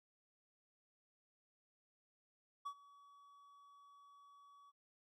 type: tone with ADSR envelope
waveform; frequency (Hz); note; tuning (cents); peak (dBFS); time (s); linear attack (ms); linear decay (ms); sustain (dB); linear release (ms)
triangle; 1135; C#6; +41; -38; 2.65-4.72; 16; 70; -21; 30
effects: noise-tail reverb RT60 0.1 s tail -21 dB re dry